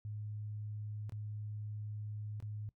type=tone with dropouts; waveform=sine; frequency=105.5 Hz; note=G#2; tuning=28 cents sharp; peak=-40 dBFS; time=0.05-2.69 s; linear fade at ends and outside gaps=0 ms; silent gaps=1.095-1.122 / 2.402-2.425 s; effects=noise-tail reverb RT60 0.1 s tail -20 dB re dry